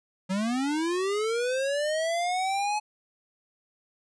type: linear sweep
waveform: square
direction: up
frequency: 182 to 853 Hz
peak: -26 dBFS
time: 0.29-2.8 s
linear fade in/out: 20 ms
effects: resampled to 22050 Hz